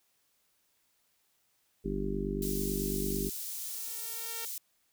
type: harmonic tone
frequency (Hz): 49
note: G1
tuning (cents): 0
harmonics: 1 / 3 / 4 / 5 / 6 / 7 / 8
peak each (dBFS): -37 / -41 / -37 / -41 / -40 / -42 / -36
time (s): 1.84-3.3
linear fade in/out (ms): 20
type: high-pass noise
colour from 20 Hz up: white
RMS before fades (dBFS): -39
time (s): 2.42-4.58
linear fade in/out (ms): 2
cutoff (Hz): 5400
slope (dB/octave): 12
type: tone with exponential growth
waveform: 5% pulse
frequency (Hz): 458.6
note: A#4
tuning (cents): -28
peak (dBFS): -28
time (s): 2.97-4.45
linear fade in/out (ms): 1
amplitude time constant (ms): 320
effects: white hiss -73 dBFS RMS until 4.92 s